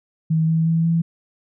sine tone with pitch steps, 160 / 162.05 / 164.12 / 166.22 Hz, D#3 / E3 / E3 / E3, +49 / -29 / -7 / +15 cents, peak -15 dBFS, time 0.3-1.02 s, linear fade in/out 10 ms, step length 180 ms, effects none

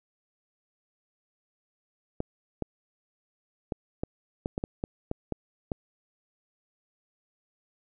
clicks, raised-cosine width 2 ms, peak -16 dBFS, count 11, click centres 2.204 / 2.623 / 3.722 / 4.035 / 4.459 / 4.579 / 4.639 / 4.839 / 5.114 / 5.323 / 5.718 s, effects none

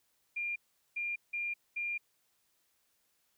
sine tone bursts at uneven times, 2400 Hz, D7, 37 cents sharp, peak -33 dBFS, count 4, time 0.36-0.56 / 0.96-1.16 / 1.33-1.54 / 1.76-1.98 s, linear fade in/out 10 ms, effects white hiss -75 dBFS RMS until 3.37 s

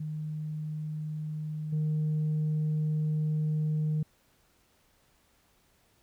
sine tone with level steps, 153.8 Hz, D#3, 20 cents flat, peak -32 / -24 dBFS, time 0-4.03 s, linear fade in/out 5 ms, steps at 1.72 s, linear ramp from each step 10 ms, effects tanh soft clip ceiling -24 dBFS + pink hiss -67 dBFS RMS until 6.02 s

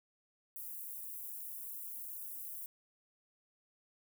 white high-pass noise, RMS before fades -45 dBFS, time 0.56-2.66 s, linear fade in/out 0 ms, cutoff 11000 Hz, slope 24 dB/octave, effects none

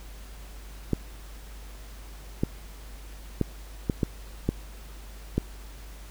clicks, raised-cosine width 3 ms, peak -10 dBFS, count 7, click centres 0.933 / 2.435 / 3.413 / 3.898 / 4.032 / 4.49 / 5.38 s, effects added 50 Hz sine -41 dBFS peak until 6.1 s + pink hiss -50 dBFS RMS until 6.1 s

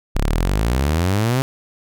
sawtooth exponential sweep, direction up, 31.96 to 136.8 Hz, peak -12 dBFS, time 0.15-1.42 s, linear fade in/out 0 ms, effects none

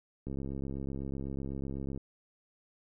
click train, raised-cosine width 3 ms, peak -26 dBFS, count 117, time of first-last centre 0.27-1.976 s, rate 68 Hz, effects none

